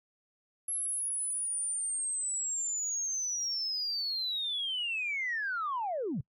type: linear sweep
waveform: sine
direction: down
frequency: 11175 to 110.3 Hz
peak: -30 dBFS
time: 0.68-6.21 s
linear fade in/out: 5 ms
effects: noise-tail reverb RT60 0.1 s tail -25 dB re dry + tanh soft clip ceiling -26 dBFS